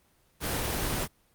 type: noise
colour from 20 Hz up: pink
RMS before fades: -30 dBFS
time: 0.4-1.08 s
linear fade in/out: 50 ms
effects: pink hiss -66 dBFS RMS until 1.34 s + Opus 24 kbps